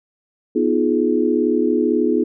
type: chord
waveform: sine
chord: F half-diminished seventh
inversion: second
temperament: equal with one note detuned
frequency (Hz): 246.9 / 311.1 / 349.2 / 422.1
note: Cb4 / Eb4 / F4 / Ab4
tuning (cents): 0 / 0 / 0 / +28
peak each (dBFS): -20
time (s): 0.55-2.24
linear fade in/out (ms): 10
effects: none